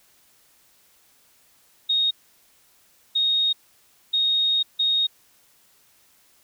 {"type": "tone bursts at uneven times", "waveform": "sine", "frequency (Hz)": 3729, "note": "A#7", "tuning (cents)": 0, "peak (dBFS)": -18, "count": 4, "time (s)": [[1.89, 2.11], [3.15, 3.53], [4.13, 4.63], [4.79, 5.07]], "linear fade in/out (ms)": 10, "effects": ["white hiss -59 dBFS RMS until 6.43 s"]}